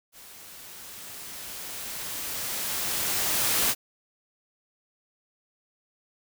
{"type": "noise with level ramp", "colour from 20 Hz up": "white", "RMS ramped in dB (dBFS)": [-48, -23], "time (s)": [0.12, 3.75], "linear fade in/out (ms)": 50, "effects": []}